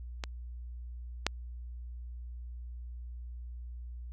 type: clicks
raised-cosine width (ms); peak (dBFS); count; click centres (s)
0.2; -18 / -9; 2; 0.238 / 1.266
effects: added 60 Hz sine -40 dBFS peak until 4.12 s